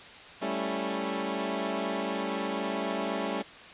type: chord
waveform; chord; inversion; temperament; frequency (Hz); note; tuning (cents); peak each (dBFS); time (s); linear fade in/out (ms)
15% pulse; A dominant seventh; third; equal; 196 / 220 / 277.2 / 329.6; G3 / A3 / C#4 / E4; 0 / 0 / 0 / 0; -28 / -29 / -28 / -32; 0.41-3.43; 20
effects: white hiss -47 dBFS RMS until 3.73 s + resampled to 8000 Hz